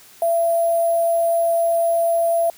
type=tone with sample-and-hold; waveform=sine; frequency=673 Hz; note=E5; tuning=36 cents sharp; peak=-15 dBFS; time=0.22-2.5 s; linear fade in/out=2 ms; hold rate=11025 Hz; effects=white hiss -47 dBFS RMS until 2.57 s